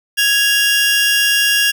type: tone pair together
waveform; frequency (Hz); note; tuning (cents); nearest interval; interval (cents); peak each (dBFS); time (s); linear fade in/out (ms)
sawtooth; 1661.3 / 2794; G#6 / F7; 0 / 0; major sixth; 900; -11; 0.17-1.72; 20
effects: none